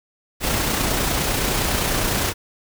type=noise with amplitude modulation; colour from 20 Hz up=pink; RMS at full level=-20 dBFS; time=0.4-2.34 s; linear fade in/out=50 ms; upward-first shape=sine; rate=29.8 Hz; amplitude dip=30%; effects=none